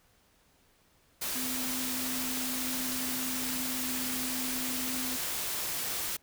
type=tone in noise; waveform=sine; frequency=255.2 Hz; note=C4; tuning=43 cents flat; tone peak=-37 dBFS; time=1.35-5.17 s; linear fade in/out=10 ms; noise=white; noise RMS=-34 dBFS; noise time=1.21-6.17 s; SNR=-6 dB; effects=pink hiss -66 dBFS RMS until 6.22 s